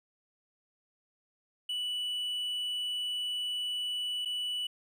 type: tone with dropouts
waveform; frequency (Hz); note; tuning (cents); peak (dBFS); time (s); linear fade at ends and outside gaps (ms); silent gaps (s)
triangle; 2960; F#7; 0; -30; 1.69-4.67; 5; 4.25-4.256
effects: none